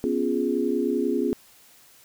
sine chord, C# dominant seventh, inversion third, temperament equal, 246.9 / 277.2 / 349.2 / 415.3 Hz, B3 / C#4 / E#4 / G#4, 0 / 0 / 0 / 0 cents, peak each -27 dBFS, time 0.04-1.33 s, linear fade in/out 0 ms, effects white hiss -54 dBFS RMS until 2.04 s

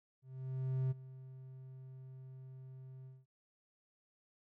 triangle tone with ADSR envelope, 130.81 Hz, C3, in tune, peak -29 dBFS, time 0.22-3.26 s, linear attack 690 ms, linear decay 20 ms, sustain -18 dB, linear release 200 ms, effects none

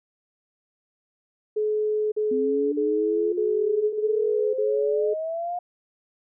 sine tone bursts, 426.4 Hz, G#4, 46 cents sharp, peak -21 dBFS, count 6, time 1.56-5.14 s, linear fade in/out 10 ms, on 560 ms, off 44 ms
sine exponential sweep, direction up, 255.9 to 717 Hz, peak -26 dBFS, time 2.31-5.59 s, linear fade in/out 5 ms
effects none

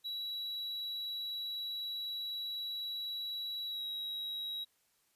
triangle tone with pitch glide, 3908 to 3850 Hz, B7 to B7, -19 to -45 cents, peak -36 dBFS, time 0.04-4.65 s, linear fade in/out 20 ms, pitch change -26 cents, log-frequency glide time 3.67-3.84 s, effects white hiss -74 dBFS RMS until 5.15 s + resampled to 32000 Hz

